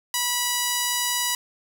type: tone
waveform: 5% pulse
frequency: 977 Hz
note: B5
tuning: 19 cents flat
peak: -10 dBFS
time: 0.14-1.35 s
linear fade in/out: 2 ms
effects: 8-bit